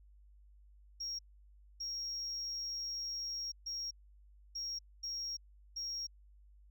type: tone bursts at uneven times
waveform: sine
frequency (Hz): 5588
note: F8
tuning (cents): 0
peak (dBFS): -36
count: 6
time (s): 1-1.19 / 1.8-3.52 / 3.66-3.91 / 4.55-4.79 / 5.03-5.37 / 5.76-6.07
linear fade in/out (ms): 10
effects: tanh soft clip ceiling -35 dBFS + added 50 Hz sine -58 dBFS peak until 6.7 s